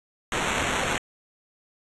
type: noise with sample-and-hold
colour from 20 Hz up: white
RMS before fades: -26 dBFS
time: 0.32-0.98 s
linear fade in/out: 2 ms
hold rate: 4900 Hz
effects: resampled to 24000 Hz